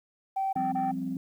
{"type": "tone bursts", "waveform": "sine", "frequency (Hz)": 774, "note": "G5", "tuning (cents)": -22, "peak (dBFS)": -25, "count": 3, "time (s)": [0.36, 0.918], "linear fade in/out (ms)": 10, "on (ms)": 170, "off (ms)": 24}
{"type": "chord", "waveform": "sine", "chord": "F suspended second", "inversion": "none", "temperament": "equal", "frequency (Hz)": [174.61, 196, 261.6], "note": ["F3", "G3", "C4"], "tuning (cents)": [0, 0, 0], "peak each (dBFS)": [-36, -36, -31], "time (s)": [0.56, 1.17], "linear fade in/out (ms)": 2}
{"effects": ["tanh soft clip ceiling -21 dBFS", "10-bit"]}